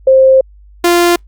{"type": "tone pair in turn", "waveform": ["sine", "sawtooth"], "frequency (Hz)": [528, 347.3], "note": ["C5", "F4"], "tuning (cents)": [16, -10], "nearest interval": "perfect fifth", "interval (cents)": 726, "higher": "first", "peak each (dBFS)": -3, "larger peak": "neither", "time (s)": [[0.07, 0.41], [0.84, 1.16]], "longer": "first", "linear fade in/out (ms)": 5, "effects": ["added 50 Hz sine -37 dBFS peak until 1.27 s", "Opus 48 kbps"]}